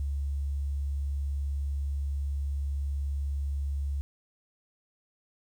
sine tone, 70.3 Hz, C#2, 25 cents sharp, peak -28 dBFS, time 0-4.01 s, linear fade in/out 0 ms, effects 10-bit

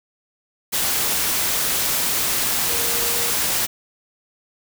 sine tone in noise, 471.9 Hz, A#4, 21 cents sharp, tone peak -32 dBFS, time 2.68-3.32 s, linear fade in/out 20 ms, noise white, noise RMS -21 dBFS, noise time 0.72-3.67 s, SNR -14 dB, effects none

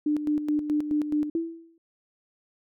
sine tone with tremolo, 299 Hz, D4, 31 cents sharp, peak -21 dBFS, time 0.06-1.3 s, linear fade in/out 5 ms, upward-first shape square, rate 4.7 Hz, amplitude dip 60%
sine tone with exponential decay, 330.9 Hz, E4, 7 cents sharp, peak -21 dBFS, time 1.35-1.78 s, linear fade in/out 2 ms, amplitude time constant 92 ms
effects none

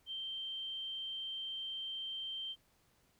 sine tone, 3136 Hz, G7, in tune, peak -39 dBFS, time 0.06-2.56 s, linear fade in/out 50 ms, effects pink hiss -72 dBFS RMS until 3.19 s

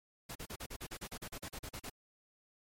pink noise bursts, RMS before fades -44 dBFS, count 16, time 0.29-1.899 s, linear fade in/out 10 ms, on 64 ms, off 39 ms, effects MP3 64 kbps

